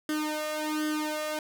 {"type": "tone with flanger", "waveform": "sawtooth", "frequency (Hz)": 305.7, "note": "D#4", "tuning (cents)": -30, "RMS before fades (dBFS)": -31, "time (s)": [0.09, 1.39], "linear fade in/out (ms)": 2, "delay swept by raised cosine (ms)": [0.61, 1.54], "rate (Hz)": 1.3, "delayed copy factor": 0.95, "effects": []}